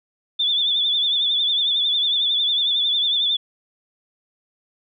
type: tone with vibrato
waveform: sine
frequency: 3500 Hz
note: A7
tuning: 10 cents flat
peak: -17 dBFS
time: 0.39-3.37 s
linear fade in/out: 10 ms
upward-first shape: triangle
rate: 11 Hz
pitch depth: 78 cents each way
effects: none